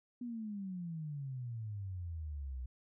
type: exponential sweep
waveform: sine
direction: down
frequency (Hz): 247.7 to 61.3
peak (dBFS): -39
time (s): 0.21-2.66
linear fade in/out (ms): 5
effects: none